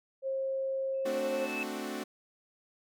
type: tone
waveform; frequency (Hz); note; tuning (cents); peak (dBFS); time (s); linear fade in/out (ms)
sine; 535; C5; +38; -30; 0.22-1.49; 50
type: tone with exponential growth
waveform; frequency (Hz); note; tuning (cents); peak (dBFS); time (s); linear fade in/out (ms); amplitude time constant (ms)
sine; 2615; E7; -15; -31; 0.94-1.63; 0; 150
type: chord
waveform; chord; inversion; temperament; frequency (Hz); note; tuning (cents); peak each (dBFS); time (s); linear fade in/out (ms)
sawtooth; D dominant seventh; second; equal; 220 / 261.6 / 293.7 / 370; A3 / C4 / D4 / F#4; 0 / 0 / 0 / 0; -37; 1.05-2.04; 10
effects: none